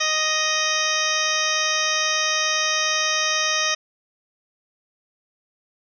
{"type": "harmonic tone", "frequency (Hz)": 622.3, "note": "D#5", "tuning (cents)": 0, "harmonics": [1, 2, 3, 4, 5, 6, 8, 9, 10], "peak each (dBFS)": [-31, -27, -26, -28, -29, -28, -32, -26, -30], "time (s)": [0, 3.75], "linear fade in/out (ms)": 10, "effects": []}